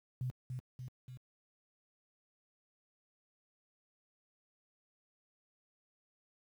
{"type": "tone with echo", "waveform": "sine", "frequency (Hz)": 126.8, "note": "B2", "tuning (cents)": 46, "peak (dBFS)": -34, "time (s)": [0.21, 0.3], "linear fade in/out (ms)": 0, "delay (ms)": 290, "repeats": 3, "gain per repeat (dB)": -4, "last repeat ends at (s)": 1.17, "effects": ["high-pass 60 Hz 12 dB/octave", "11-bit"]}